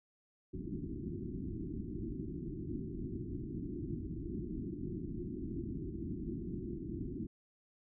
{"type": "low-pass noise", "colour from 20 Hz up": "white", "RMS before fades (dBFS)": -41, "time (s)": [0.53, 7.27], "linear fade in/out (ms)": 10, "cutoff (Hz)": 370, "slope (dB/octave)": 96, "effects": []}